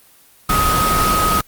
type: tone in noise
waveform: sine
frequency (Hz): 1260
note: D#6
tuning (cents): +21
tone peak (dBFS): -15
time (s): 0.49-1.41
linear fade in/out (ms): 5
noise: pink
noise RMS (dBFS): -18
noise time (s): 0.49-1.41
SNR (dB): 0
effects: white hiss -49 dBFS RMS until 1.47 s + Opus 24 kbps